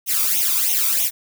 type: noise with flanger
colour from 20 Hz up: blue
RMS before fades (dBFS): -19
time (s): 0.06-1.11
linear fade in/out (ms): 50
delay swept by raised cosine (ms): 0.32 to 0.87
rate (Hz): 3.1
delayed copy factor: +0.8
effects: none